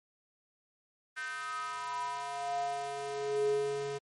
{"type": "tone with high-pass filter sweep", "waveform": "square", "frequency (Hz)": 140.6, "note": "C#3", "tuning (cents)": 25, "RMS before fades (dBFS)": -35, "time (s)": [1.16, 3.99], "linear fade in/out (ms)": 20, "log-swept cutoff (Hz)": [1600, 310], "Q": 6.8, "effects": ["MP3 48 kbps"]}